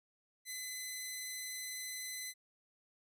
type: tone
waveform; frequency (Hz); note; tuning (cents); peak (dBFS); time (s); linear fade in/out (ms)
10% pulse; 2022; B6; +40; -32; 0.45-2.34; 50
effects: none